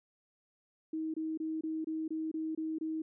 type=tone bursts; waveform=sine; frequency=317.1 Hz; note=D#4; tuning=33 cents sharp; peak=-33 dBFS; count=9; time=0.93-3.02 s; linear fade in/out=5 ms; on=210 ms; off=25 ms; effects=none